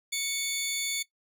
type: tone pair together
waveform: 20% pulse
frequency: 2217 / 3519 Hz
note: C#7 / A7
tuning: 0 / 0 cents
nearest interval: minor sixth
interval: 800 cents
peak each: -26 dBFS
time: 0.12-1.03 s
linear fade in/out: 10 ms
effects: noise-tail reverb RT60 0.1 s tail -18 dB re dry